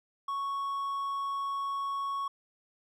triangle tone, 1108.7 Hz, C#6, in tune, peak -29 dBFS, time 0.28-2.28 s, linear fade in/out 5 ms, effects none

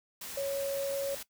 sine tone in noise, 554.4 Hz, C#5, in tune, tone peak -30 dBFS, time 0.37-1.15 s, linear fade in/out 5 ms, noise white, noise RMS -42 dBFS, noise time 0.21-1.23 s, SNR +9 dB, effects noise-tail reverb RT60 0.1 s tail -17 dB re dry

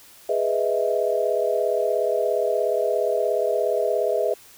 sine chord, E major seventh, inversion first, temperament equal, 415.3 / 493.9 / 622.3 / 659.3 Hz, G#4 / B4 / D#5 / E5, 0 / 0 / 0 / 0 cents, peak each -25 dBFS, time 0.29-4.34 s, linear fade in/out 5 ms, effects white hiss -49 dBFS RMS until 4.57 s

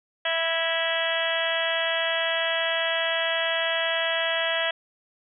harmonic tone with a mistuned harmonic, 329.6 Hz, E4, in tune, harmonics 2 / 3 / 4 / 5 / 6 / 7 / 8 / 9 / 10, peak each -28 / -36 / -36 / -30 / -30 / -38 / -34 / -33 / -30 dBFS, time 0.25-4.71 s, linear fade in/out 5 ms, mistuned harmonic 6, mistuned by -18 cents, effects none

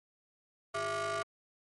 30% pulse ring-modulated tone, 255 Hz, C4, 44 cents flat, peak -27 dBFS, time 0.74-1.23 s, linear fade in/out 10 ms, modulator 918 Hz, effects MP3 48 kbps

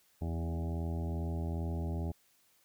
harmonic tone with a mistuned harmonic, 82.41 Hz, E2, in tune, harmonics 1 / 2 / 3 / 4 / 5 / 7 / 8 / 9 / 10, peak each -34 / -40 / -44 / -46 / -48 / -51 / -52 / -53 / -54 dBFS, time 0.21-2.12 s, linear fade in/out 10 ms, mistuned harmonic 2, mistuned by +16 cents, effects white hiss -69 dBFS RMS until 2.64 s

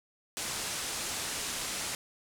white low-pass noise, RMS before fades -36 dBFS, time 0.37-1.95 s, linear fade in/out 0 ms, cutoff 9700 Hz, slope 24 dB/octave, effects none

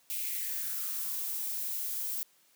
violet noise with high-pass filter sweep, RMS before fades -35 dBFS, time 0.1-2.23 s, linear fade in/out 0 ms, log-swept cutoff 2600 to 350 Hz, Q 4.4, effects white hiss -66 dBFS RMS until 2.55 s + high-pass 150 Hz 12 dB/octave

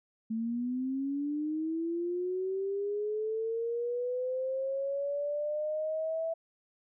sine linear sweep, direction up, 220 to 659.3 Hz, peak -30 dBFS, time 0.3-6.34 s, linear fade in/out 10 ms, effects none

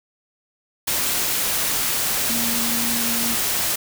sine tone in noise, 233.8 Hz, A#3, 5 cents sharp, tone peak -27 dBFS, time 2.29-3.35 s, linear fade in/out 10 ms, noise white, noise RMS -22 dBFS, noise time 0.87-3.76 s, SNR -8 dB, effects none

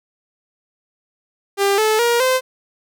sawtooth tone with pitch steps, 398 / 434 / 473.3 / 516.1 Hz, G4 / A4 / A#4 / C5, +26 / -24 / +26 / -24 cents, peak -10 dBFS, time 1.57-2.41 s, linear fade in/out 50 ms, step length 210 ms, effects none

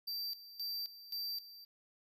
square tone with tremolo, 4681 Hz, D8, 7 cents flat, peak -38 dBFS, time 0.07-1.65 s, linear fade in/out 10 ms, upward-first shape square, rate 1.9 Hz, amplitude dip 80%, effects none

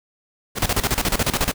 pink noise with tremolo, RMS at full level -19 dBFS, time 0.55-1.54 s, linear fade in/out 50 ms, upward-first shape square, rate 14 Hz, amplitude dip 80%, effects none

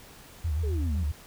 sine tone with vibrato, 77.78 Hz, D#2, in tune, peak -25 dBFS, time 0.44-1.12 s, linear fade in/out 10 ms, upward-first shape sine, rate 7.6 Hz, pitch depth 130 cents each way
sine exponential sweep, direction down, 454.7 to 168.2 Hz, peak -35 dBFS, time 0.63-1.04 s, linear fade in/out 10 ms
effects pink hiss -50 dBFS RMS until 1.26 s

